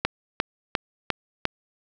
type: click train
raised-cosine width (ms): 0.3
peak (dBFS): -5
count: 5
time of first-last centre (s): 0.05-1.454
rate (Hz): 2.85
effects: none